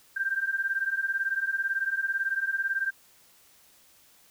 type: beating tone pair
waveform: sine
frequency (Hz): 1568 / 1586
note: G6 / G6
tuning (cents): 0 / +20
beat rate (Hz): 18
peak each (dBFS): -30 / -28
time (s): 0.16-2.91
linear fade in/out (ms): 10
effects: white hiss -59 dBFS RMS until 4.3 s